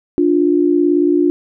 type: tone pair together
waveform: sine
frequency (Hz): 293.7 / 351.9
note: D4 / F4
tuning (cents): 0 / +13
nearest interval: minor third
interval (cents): 313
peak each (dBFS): -13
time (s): 0.18-1.3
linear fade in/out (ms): 0
effects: none